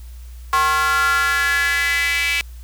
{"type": "tone with high-pass filter sweep", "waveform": "square", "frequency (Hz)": 154, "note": "D#3", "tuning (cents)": -17, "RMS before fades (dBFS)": -18, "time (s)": [0.53, 2.41], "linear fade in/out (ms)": 0, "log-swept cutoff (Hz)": [1100, 2400], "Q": 5.5, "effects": ["added 60 Hz sine -33 dBFS peak until 2.63 s", "white hiss -51 dBFS RMS until 2.63 s"]}